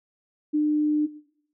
sine tone, 300.8 Hz, D4, 42 cents sharp, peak -19 dBFS, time 0.53-1.07 s, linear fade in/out 20 ms, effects noise-tail reverb RT60 0.7 s tail -19 dB re dry

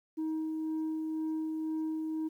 sine tone with tremolo, 315.7 Hz, D#4, 25 cents sharp, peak -28 dBFS, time 0.17-2.29 s, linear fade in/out 20 ms, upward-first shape sine, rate 2 Hz, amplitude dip 30%, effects tanh soft clip ceiling -30 dBFS + 11-bit

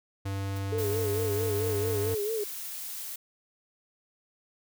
square tone, 98 Hz, G2, in tune, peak -31 dBFS, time 0.25-2.15 s, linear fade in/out 10 ms
white noise with exponential decay, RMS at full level -41 dBFS, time 0.56-0.64 s, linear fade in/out 5 ms, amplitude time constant 16 ms
sine tone with vibrato, 429 Hz, A4, 44 cents flat, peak -28 dBFS, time 0.72-2.44 s, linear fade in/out 5 ms, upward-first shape sine, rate 4.5 Hz, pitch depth 94 cents each way
blue noise, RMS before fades -38 dBFS, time 0.78-3.16 s, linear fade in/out 5 ms
effects none

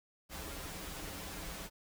pink noise with comb filter, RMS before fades -44 dBFS, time 0.29-1.7 s, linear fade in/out 50 ms, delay 8.3 ms, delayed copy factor -0.8, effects none

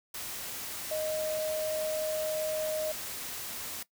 sine tone in noise, 622.3 Hz, D#5, in tune, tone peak -30 dBFS, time 0.91-2.92 s, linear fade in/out 5 ms, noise white, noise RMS -39 dBFS, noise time 0.14-3.83 s, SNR +6 dB, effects noise-tail reverb RT60 0.1 s tail -18 dB re dry

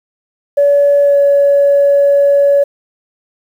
sine tone with pitch glide, 570 to 565.1 Hz, C#5 to C#5, +48 to +33 cents, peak -5 dBFS, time 0.57-2.64 s, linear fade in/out 10 ms, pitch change -15 cents, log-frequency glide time 1.03-1.17 s, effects tanh soft clip ceiling -2 dBFS + 7-bit

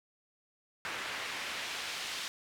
pink noise with band-pass filter sweep, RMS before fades -39 dBFS, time 0.85-2.28 s, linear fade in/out 0 ms, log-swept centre 1800 to 3600 Hz, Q 0.95, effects none

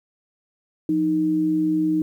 sine tone pair together, 174.61 / 311.7 Hz, F3 / D#4, 0 / +3 cents, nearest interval minor seventh, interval 1003 cents, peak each -28 / -18 dBFS, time 0.89-2.02 s, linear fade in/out 2 ms, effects 9-bit

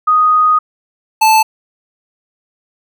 sine / square tone pair in turn, 1244.5 / 876.4 Hz, D#6 / A5, 0 / -7 cents, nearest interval tritone, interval 607 cents, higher first, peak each -7 dBFS, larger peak neither, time 0.07-0.59 / 1.21-1.43 s, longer first, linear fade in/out 10 ms, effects none

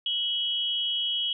sine tone pair together, 2960 / 3271 Hz, F#7 / G#7, 0 / -27 cents, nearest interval major second, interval 173 cents, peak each -28 dBFS, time 0.06-1.33 s, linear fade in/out 2 ms, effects none

